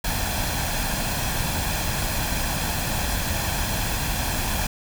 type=noise with comb filter; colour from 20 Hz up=pink; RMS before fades=-25 dBFS; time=0.04-4.67 s; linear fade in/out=5 ms; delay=1.2 ms; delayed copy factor=+0.55; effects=none